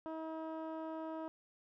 15% pulse tone with low-pass filter, 319.6 Hz, D#4, 47 cents sharp, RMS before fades -43 dBFS, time 0.06-1.28 s, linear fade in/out 0 ms, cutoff 1000 Hz, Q 0.72, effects none

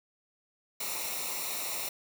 white noise with comb filter, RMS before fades -35 dBFS, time 0.8-1.89 s, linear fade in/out 5 ms, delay 0.62 ms, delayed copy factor -0.7, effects none

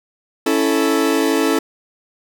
40% pulse chord, A major, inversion first, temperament equal, 277.2 / 329.6 / 440 Hz, C#4 / E4 / A4, 0 / 0 / 0 cents, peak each -18 dBFS, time 0.46-1.59 s, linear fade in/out 5 ms, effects none

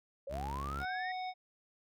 sine linear sweep, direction up, 525 to 1928 Hz, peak -39 dBFS, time 0.27-1.12 s, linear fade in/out 5 ms
sawtooth tone, 69.3 Hz, C#2, in tune, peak -35 dBFS, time 0.29-0.86 s, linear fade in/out 50 ms
harmonic tone, 740 Hz, F#5, in tune, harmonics 1 / 3 / 5 / 7, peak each -37 / -47 / -51 / -54 dBFS, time 0.79-1.34 s, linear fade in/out 50 ms
effects none

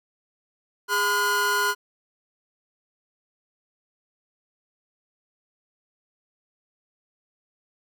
45% pulse tone cluster, 410.2 / 1011 / 1437 Hz, G#4 / B5 / F6, -21 / +40 / +49 cents, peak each -30 / -25 / -23 dBFS, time 0.88-1.75 s, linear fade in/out 50 ms, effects none

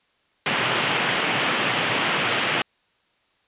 white band-pass noise, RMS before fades -23 dBFS, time 0.46-2.62 s, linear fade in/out 2 ms, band 110 to 3300 Hz, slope 48 dB/octave, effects white hiss -65 dBFS RMS until 3.47 s + resampled to 8000 Hz

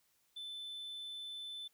sine tone, 3520 Hz, A7, in tune, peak -40 dBFS, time 0.36-1.68 s, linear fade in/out 10 ms, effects tanh soft clip ceiling -42 dBFS + white hiss -75 dBFS RMS until 1.73 s

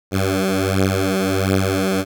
10% pulse beating tone pair, 95 / 96.4 Hz, F#2 / G2, +46 / -28 cents, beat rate 1.4 Hz, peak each -11 dBFS, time 0.11-2.05 s, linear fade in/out 50 ms, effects none

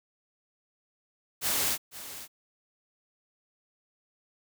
white noise with echo, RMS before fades -28 dBFS, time 1.41-1.78 s, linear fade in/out 50 ms, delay 500 ms, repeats 1, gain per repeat -14 dB, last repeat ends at 2.28 s, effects none

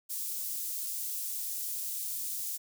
white high-pass noise, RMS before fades -36 dBFS, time 0.09-2.58 s, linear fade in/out 20 ms, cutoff 7200 Hz, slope 12 dB/octave, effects none

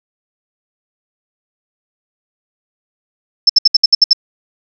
sine tone bursts, 5280 Hz, E8, 2 cents sharp, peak -3 dBFS, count 8, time 3.47-4.132 s, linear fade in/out 5 ms, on 25 ms, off 66 ms, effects none

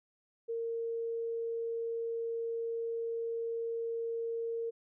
sine tone, 460.3 Hz, A#4, 22 cents flat, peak -33 dBFS, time 0.48-4.71 s, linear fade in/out 20 ms, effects none

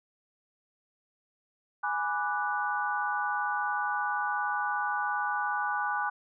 sine chord, G# half-diminished seventh, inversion none, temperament equal, 830.6 / 987.8 / 1174.7 / 1480 Hz, G#5 / B5 / D6 / F#6, 0 / 0 / 0 / 0 cents, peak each -32 / -36 / -34 / -32 dBFS, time 1.83-6.1 s, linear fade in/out 10 ms, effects none

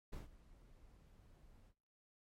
brown noise with ADSR envelope, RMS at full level -44 dBFS, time 0.12-1.74 s, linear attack 14 ms, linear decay 140 ms, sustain -19 dB, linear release 63 ms, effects noise-tail reverb RT60 0.6 s tail -25 dB re dry + MP3 64 kbps

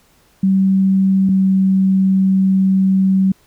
sine tone pair in turn, 191.9 / 190.93 Hz, G3 / G3, -37 / -45 cents, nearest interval unison, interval 8 cents, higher first, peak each -10 dBFS, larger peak neither, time 0.43-1.29 / 1.29-3.32 s, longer second, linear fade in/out 5 ms, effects pink hiss -54 dBFS RMS until 3.46 s

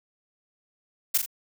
blue noise with echo, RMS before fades -21 dBFS, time 1.14-1.18 s, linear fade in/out 10 ms, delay 41 ms, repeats 2, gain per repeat -6 dB, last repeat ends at 1.262 s, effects none

